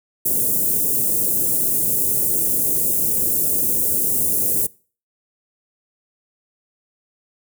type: band-stop noise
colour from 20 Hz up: white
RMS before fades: -19 dBFS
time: 0.25-4.67 s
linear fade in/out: 10 ms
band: 480 to 8800 Hz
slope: 24 dB/octave
effects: noise-tail reverb RT60 0.4 s tail -23 dB re dry + high-pass 80 Hz 12 dB/octave